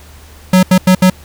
square tone bursts at uneven times, 185 Hz, F#3, in tune, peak -5 dBFS, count 4, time 0.53-0.63 / 0.71-0.78 / 0.87-0.95 / 1.02-1.1 s, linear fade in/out 5 ms, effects added 75 Hz sine -37 dBFS peak until 1.24 s + pink hiss -41 dBFS RMS until 1.24 s

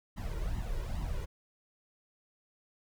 brown noise with flanger, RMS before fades -35 dBFS, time 0.16-1.26 s, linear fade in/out 20 ms, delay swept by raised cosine 1 to 2.1 ms, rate 2.4 Hz, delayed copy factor +0.8, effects none

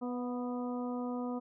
harmonic tone with a mistuned harmonic, 246.9 Hz, B3, in tune, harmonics 1 / 2 / 3 / 4 / 5, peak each -35 / -41 / -45 / -47 / -49 dBFS, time 0.01-1.4 s, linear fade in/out 20 ms, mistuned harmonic 3, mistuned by -24 cents, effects none

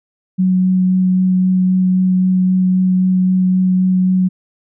sine tone with vibrato, 185 Hz, F#3, in tune, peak -10 dBFS, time 0.38-4.29 s, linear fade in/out 20 ms, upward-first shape sine, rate 3.8 Hz, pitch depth 8 cents each way, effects none

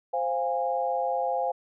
sine chord, F minor, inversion second, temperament equal with one note detuned, 523.3 / 698.5 / 819.2 Hz, C5 / F5 / Ab5, 0 / 0 / -24 cents, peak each -29 dBFS, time 0.13-1.52 s, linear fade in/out 10 ms, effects none

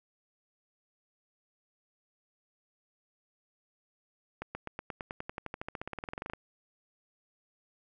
accelerating click train, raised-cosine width 0.5 ms, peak -22 dBFS, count 27, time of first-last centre 4.42-6.335 s, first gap 130 ms, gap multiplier 0.95, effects none

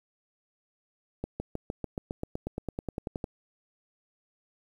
accelerating click train, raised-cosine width 2 ms, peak -19 dBFS, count 18, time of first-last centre 1.24-3.242 s, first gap 160 ms, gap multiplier 0.96, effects 9-bit

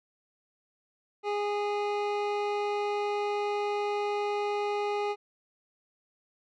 25% pulse tone, 412.1 Hz, G#4, 13 cents flat, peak -24 dBFS, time 1.23-5.16 s, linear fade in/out 50 ms, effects low-pass 3000 Hz 12 dB/octave

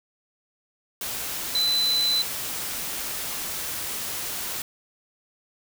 sine tone in noise, 4017 Hz, B7, 29 cents sharp, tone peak -20 dBFS, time 1.55-2.22 s, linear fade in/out 2 ms, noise white, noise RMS -31 dBFS, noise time 1.01-4.62 s, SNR +8 dB, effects none

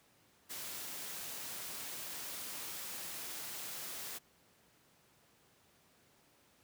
white noise, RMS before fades -44 dBFS, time 0.49-4.19 s, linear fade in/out 20 ms, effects pink hiss -68 dBFS RMS until 6.63 s + high-pass 100 Hz 12 dB/octave

